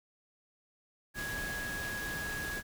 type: tone in noise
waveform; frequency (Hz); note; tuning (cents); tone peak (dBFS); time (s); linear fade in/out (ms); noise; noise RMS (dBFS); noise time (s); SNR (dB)
sine; 1661.2; G#6; 0; -37; 1.14-2.63; 50; pink; -41; 1.14-2.63; +1
effects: none